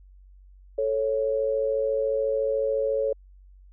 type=tone pair together; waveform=sine; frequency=438.7 / 552.7 Hz; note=A4 / C#5; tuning=-5 / -5 cents; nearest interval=major third; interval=400 cents; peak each=-26 / -24 dBFS; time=0.78-3.13 s; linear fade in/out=5 ms; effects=added 47 Hz sine -48 dBFS peak until 3.72 s